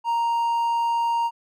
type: tone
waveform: triangle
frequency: 932.3 Hz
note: A#5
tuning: in tune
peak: -18 dBFS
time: 0.04-1.31 s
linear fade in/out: 50 ms
effects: none